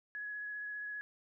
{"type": "tone with vibrato", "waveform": "sine", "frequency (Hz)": 1683, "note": "G#6", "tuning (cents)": 23, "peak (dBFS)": -39, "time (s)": [0.15, 1.01], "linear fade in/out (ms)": 0, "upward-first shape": "triangle", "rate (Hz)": 15, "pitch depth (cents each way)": 14, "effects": []}